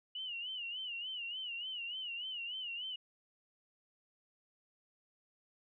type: tone with vibrato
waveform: sine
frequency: 2911 Hz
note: F#7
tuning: 29 cents flat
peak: -39 dBFS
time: 0.15-2.96 s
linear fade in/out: 5 ms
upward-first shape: sine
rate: 3.4 Hz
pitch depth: 110 cents each way
effects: none